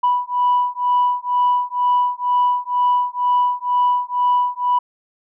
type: beating tone pair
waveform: sine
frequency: 984 / 986.1 Hz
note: B5 / B5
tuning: -7 / -3 cents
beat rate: 2.1 Hz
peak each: -17 dBFS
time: 0.03-4.79 s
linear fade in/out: 10 ms
effects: tanh soft clip ceiling -9 dBFS